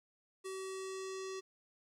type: tone with low-pass filter sweep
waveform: square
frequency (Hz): 380.8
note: F#4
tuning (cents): +50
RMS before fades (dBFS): -43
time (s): 0.44-1.41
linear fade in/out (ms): 20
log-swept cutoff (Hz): 9300 to 6200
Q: 2.6
effects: 12-bit